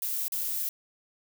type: noise with dropouts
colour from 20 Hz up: violet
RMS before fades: -31 dBFS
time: 0.02-0.69 s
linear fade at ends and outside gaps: 2 ms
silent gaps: 0.282-0.321 s
effects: none